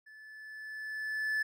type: tone with level ramp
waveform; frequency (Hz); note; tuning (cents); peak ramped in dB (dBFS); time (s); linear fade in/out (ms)
triangle; 1738; A6; -22; -50 to -26; 0.06-1.43; 10
effects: none